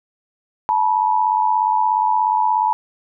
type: tone pair together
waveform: sine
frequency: 871 / 967.9 Hz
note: A5 / B5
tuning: -18 / -35 cents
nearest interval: major second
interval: 183 cents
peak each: -17 dBFS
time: 0.69-2.73 s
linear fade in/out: 0 ms
effects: none